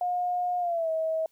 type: tone with pitch glide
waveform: sine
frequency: 716 to 641.6 Hz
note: F5 to E5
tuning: +43 to -47 cents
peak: -25 dBFS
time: 0.01-1.26 s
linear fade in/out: 2 ms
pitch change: -190 cents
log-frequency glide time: 0.59-0.9 s
effects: white hiss -69 dBFS RMS until 1.31 s